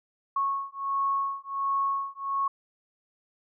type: beating tone pair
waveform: sine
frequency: 1100 / 1101.4 Hz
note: C#6 / C#6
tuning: -14 / -11 cents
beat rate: 1.4 Hz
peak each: -29 dBFS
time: 0.36-2.48 s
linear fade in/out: 5 ms
effects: none